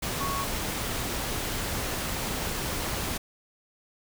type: tone in noise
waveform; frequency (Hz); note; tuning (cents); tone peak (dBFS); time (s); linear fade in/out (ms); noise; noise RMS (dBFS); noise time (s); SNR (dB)
sine; 1108.7; C#6; 0; -30; 0.2-0.44; 10; pink; -31; 0.02-3.18; -2
effects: none